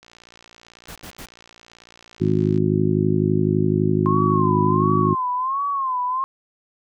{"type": "click train", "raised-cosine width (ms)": 0.2, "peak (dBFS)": -28, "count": 149, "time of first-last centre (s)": [0.03, 2.577], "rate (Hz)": 58.1}
{"type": "noise bursts", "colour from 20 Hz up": "pink", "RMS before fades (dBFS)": -37, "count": 3, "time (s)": [0.88, 1.258], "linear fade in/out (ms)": 5, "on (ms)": 76, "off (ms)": 75}
{"type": "harmonic tone", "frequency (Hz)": 51.91, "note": "G#1", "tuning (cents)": 0, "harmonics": [2, 3, 4, 5, 6, 7], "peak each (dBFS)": [-24, -21, -24, -25, -26, -22], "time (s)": [2.2, 5.15], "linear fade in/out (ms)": 20}
{"type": "tone with vibrato", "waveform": "sine", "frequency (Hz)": 1060, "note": "C6", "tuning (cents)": 22, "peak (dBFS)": -20, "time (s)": [4.06, 6.24], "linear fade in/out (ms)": 0, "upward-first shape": "sine", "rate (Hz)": 1.4, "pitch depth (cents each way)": 120}
{"effects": []}